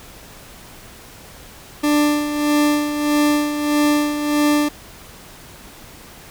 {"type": "tone with tremolo", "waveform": "40% pulse", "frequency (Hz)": 295.6, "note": "D4", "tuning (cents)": 11, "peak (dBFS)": -12, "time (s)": [1.83, 4.69], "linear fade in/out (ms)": 10, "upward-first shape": "sine", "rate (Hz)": 1.6, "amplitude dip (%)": 60, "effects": ["pink hiss -41 dBFS RMS until 6.3 s"]}